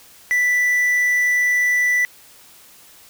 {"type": "tone with quantisation", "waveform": "triangle", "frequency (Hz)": 1975.5, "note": "B6", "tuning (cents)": 0, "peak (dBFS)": -13, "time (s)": [0.31, 2.05], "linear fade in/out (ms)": 0, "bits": 6, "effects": ["white hiss -47 dBFS RMS until 3.09 s"]}